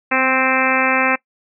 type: harmonic tone with a mistuned harmonic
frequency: 261.6 Hz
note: C4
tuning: in tune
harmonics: 1 / 2 / 3 / 4 / 5 / 6 / 7 / 8 / 9 / 10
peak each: -23 / -23 / -23 / -23 / -23 / -23 / -23 / -23 / -23 / -23 dBFS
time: 0.11-1.16 s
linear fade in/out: 10 ms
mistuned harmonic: 1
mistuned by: -18 cents
effects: noise-tail reverb RT60 0.1 s tail -22 dB re dry